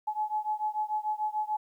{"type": "beating tone pair", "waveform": "sine", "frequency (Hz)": [850, 856.8], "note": ["G#5", "A5"], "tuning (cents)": [40, -46], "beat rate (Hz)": 6.8, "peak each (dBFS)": [-31, -32], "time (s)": [0.07, 1.57], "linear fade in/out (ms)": 10, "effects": ["11-bit"]}